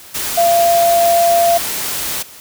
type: tone in noise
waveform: sine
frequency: 685 Hz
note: F5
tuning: 34 cents flat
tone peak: -9 dBFS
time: 0.37-1.58 s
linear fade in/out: 10 ms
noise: white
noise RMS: -21 dBFS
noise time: 0.14-2.23 s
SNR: +9 dB
effects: white hiss -38 dBFS RMS until 2.4 s